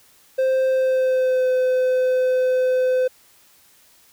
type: tone with pitch glide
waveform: triangle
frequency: 523.3 to 510.5 Hz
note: C5 to C5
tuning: 0 to -43 cents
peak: -14 dBFS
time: 0.38-3.08 s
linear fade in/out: 10 ms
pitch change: -43 cents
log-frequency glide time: 0.68-1.49 s
effects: white hiss -54 dBFS RMS until 4.12 s